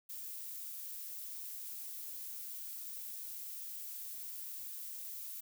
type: noise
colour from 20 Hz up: violet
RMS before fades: -45 dBFS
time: 0.09-5.41 s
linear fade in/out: 10 ms
effects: none